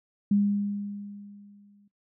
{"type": "tone with exponential decay", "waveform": "sine", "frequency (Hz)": 203.1, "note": "G#3", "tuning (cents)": -38, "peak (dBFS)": -18, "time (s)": [0.31, 1.88], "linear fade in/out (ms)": 5, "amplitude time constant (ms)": 340, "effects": ["noise-tail reverb RT60 0.1 s tail -17 dB re dry"]}